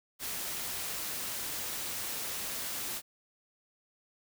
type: noise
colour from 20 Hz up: white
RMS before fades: -37 dBFS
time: 0.19-3.02 s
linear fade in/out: 50 ms
effects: none